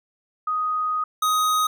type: tone pair in turn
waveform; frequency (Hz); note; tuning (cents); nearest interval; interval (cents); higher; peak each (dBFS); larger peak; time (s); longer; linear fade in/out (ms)
sine / square; 1248 / 1253.2; D#6 / D#6; +5 / +12; unison; 7; second; -21 / -19; second; 0.47-1.04 / 1.22-1.67; first; 5
effects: none